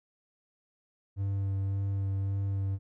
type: tone with vibrato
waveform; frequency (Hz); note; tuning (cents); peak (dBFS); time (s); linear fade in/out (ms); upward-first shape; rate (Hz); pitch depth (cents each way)
triangle; 98; G2; 0; -26; 1.16-2.79; 50; sine; 1.8; 13
effects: none